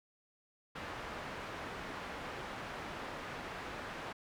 white low-pass noise, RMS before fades -44 dBFS, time 0.75-4.13 s, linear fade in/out 10 ms, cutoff 1600 Hz, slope 12 dB/octave, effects none

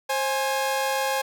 sawtooth tone pair together, 531.6 / 830.6 Hz, C5 / G#5, +27 / 0 cents, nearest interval minor sixth, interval 773 cents, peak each -22 dBFS, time 0.09-1.22 s, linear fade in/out 10 ms, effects none

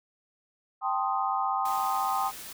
sine chord, A half-diminished seventh, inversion third, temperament equal, 784 / 880 / 1046.5 / 1244.5 Hz, G5 / A5 / C6 / Eb6, 0 / 0 / 0 / 0 cents, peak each -29 / -34 / -31 / -31 dBFS, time 0.81-2.32 s, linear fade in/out 50 ms
white noise, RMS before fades -42 dBFS, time 1.65-2.53 s, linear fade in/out 5 ms
effects none

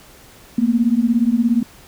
sine beating tone pair, 226 / 243 Hz, A3 / B3, +47 / -28 cents, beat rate 17 Hz, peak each -16 dBFS, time 0.58-1.63 s, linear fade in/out 5 ms, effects pink hiss -45 dBFS RMS until 1.87 s

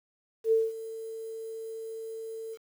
sine tone with ADSR envelope, 447.6 Hz, A4, 30 cents sharp, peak -19 dBFS, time 0.44-2.58 s, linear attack 78 ms, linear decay 200 ms, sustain -17 dB, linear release 50 ms, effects 9-bit

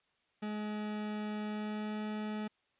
40% pulse tone with pitch glide, 211.2 to 212.9 Hz, G#3 to G#3, +29 to +43 cents, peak -35 dBFS, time 0.42-2.48 s, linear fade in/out 10 ms, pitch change +14 cents, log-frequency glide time 1.45-2.05 s, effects white hiss -75 dBFS RMS until 2.79 s + resampled to 8000 Hz

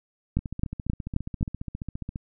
two click trains, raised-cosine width 5 ms, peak -11 / -20 dBFS, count 5 / 27, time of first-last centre 0.37-1.428 / 0.39-2.159 s, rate 3.78 / 14.7 Hz, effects none

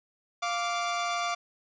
sawtooth tone pair together, 698.5 / 1167 Hz, F5 / D6, 0 / -11 cents, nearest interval major sixth, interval 889 cents, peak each -27 dBFS, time 0.42-1.35 s, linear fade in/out 10 ms, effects resampled to 16000 Hz + 10-bit

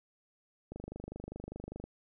click train, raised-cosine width 2 ms, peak -29 dBFS, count 29, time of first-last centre 0.72-1.84 s, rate 25 Hz, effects none

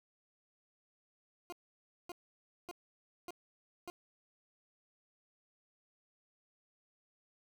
20% pulse tone bursts, 352.2 Hz, F4, 15 cents sharp, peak -38 dBFS, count 5, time 1.5-3.9 s, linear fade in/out 0 ms, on 24 ms, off 570 ms, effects none

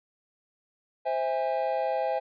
triangle chord, C augmented, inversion none, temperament just, 523.3 / 654.1 / 817.6 Hz, C5 / E5 / G#5, 0 / -14 / -27 cents, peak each -28 dBFS, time 1.05-2.2 s, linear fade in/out 20 ms, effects resampled to 11025 Hz

